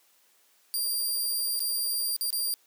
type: tone with dropouts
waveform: 10% pulse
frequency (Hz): 4759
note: D8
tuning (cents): +22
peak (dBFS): -20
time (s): 0.74-2.54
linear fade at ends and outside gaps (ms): 0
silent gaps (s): 1.593-1.604 / 2.164-2.21 / 2.304-2.328
effects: white hiss -64 dBFS RMS until 2.66 s + high-pass 300 Hz 12 dB/octave